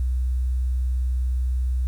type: tone with vibrato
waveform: sine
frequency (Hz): 62.9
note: B1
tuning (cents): +32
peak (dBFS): -20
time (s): 0-1.87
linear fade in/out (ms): 0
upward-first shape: square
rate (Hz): 20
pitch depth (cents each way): 46
effects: 9-bit